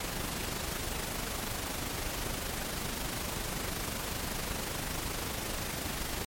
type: noise with amplitude modulation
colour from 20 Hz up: pink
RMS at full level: -34 dBFS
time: 0-6.25 s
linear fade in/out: 5 ms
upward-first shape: sine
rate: 25.3 Hz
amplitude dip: 40%
effects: MP3 64 kbps